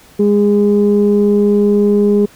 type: tone pair together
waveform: sine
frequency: 205.3 / 410.7 Hz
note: G#3 / G#4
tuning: -20 / -19 cents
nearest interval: octave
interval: 1201 cents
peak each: -10 dBFS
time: 0.19-2.26 s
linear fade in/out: 10 ms
effects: tanh soft clip ceiling -2 dBFS + pink hiss -44 dBFS RMS until 2.35 s